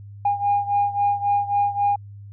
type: beating tone pair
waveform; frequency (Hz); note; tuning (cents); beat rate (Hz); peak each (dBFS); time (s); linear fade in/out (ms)
sine; 811 / 814.7; G#5 / G#5; -41 / -33; 3.7; -19 / -22; 0.25-1.96; 5
effects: tanh soft clip ceiling -12 dBFS + added 101 Hz sine -37 dBFS peak until 2.32 s